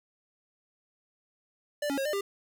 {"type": "tone with pitch steps", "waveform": "square", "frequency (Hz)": [588, 278.8, 542, 600, 398.4], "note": ["D5", "C#4", "C#5", "D5", "G4"], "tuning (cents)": [2, 10, -39, 37, 28], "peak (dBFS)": -29, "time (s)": [1.82, 2.21], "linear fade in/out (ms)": 5, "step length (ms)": 78, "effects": ["10-bit"]}